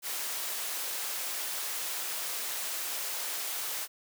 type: high-pass noise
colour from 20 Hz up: white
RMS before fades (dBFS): -35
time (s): 0.02-3.88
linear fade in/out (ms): 50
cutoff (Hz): 460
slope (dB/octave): 12
effects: none